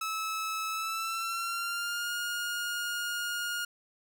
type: tone with pitch glide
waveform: sawtooth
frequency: 1300 to 1425.9 Hz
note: E6 to F6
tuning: -24 to +36 cents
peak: -28 dBFS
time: 0.01-3.65 s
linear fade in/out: 5 ms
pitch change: +160 cents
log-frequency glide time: 0.69-2.12 s
effects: none